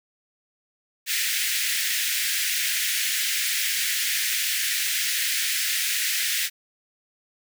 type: high-pass noise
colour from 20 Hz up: pink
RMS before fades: -25 dBFS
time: 1.06-6.5 s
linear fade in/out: 50 ms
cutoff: 1700 Hz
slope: 48 dB/octave
effects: none